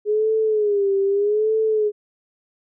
sine tone with vibrato, 415.3 Hz, G#4, in tune, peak -16 dBFS, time 0.05-1.92 s, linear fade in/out 50 ms, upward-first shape sine, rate 0.81 Hz, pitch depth 100 cents each way, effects none

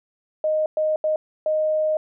sine tone bursts at uneven times, 620 Hz, D#5, 6 cents flat, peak -18 dBFS, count 4, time 0.44-0.66 / 0.77-0.96 / 1.04-1.16 / 1.46-1.97 s, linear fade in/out 2 ms, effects none

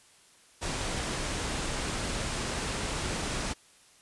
pink low-pass noise, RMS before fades -33 dBFS, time 0.61-3.54 s, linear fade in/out 20 ms, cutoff 10000 Hz, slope 48 dB/octave, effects white hiss -59 dBFS RMS until 4.01 s + resampled to 24000 Hz

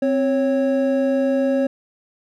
triangle tone pair together, 261.9 / 551 Hz, C4 / C#5, +2 / -11 cents, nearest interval octave + minor second, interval 1287 cents, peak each -17 dBFS, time 0.02-1.67 s, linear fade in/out 5 ms, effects none

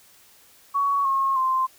sine tone with pitch steps, 1121 / 1082.2 / 1044.7 Hz, C#6 / C#6 / C6, +19 / -42 / -3 cents, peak -19 dBFS, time 0.74-1.67 s, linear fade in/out 20 ms, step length 310 ms, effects white hiss -54 dBFS RMS until 1.78 s

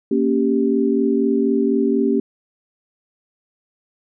sine chord, G diminished, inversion first, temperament equal, 233.1 / 277.2 / 392 Hz, Bb3 / Db4 / G4, 0 / 0 / 0 cents, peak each -19 dBFS, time 0.11-2.2 s, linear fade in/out 5 ms, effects none

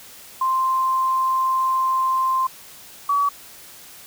sine tone pair in turn, 1046.5 / 1137.6 Hz, C6 / C#6, 0 / +45 cents, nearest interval minor second, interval 145 cents, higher second, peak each -17 / -16 dBFS, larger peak second, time 0.41-2.47 / 3.09-3.29 s, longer first, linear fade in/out 5 ms, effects white hiss -43 dBFS RMS until 4.06 s

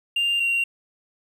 triangle tone pair in turn, 2794 / 2759 Hz, F7 / F7, 0 / -22 cents, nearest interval unison, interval 22 cents, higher first, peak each -17 dBFS, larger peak neither, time 0.16-0.4 / 0.4-0.64 s, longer neither, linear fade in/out 5 ms, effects tanh soft clip ceiling -14 dBFS

